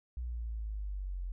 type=exponential sweep; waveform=sine; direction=down; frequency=61.74 to 43.65 Hz; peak=-35 dBFS; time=0.17-1.32 s; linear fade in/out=0 ms; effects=none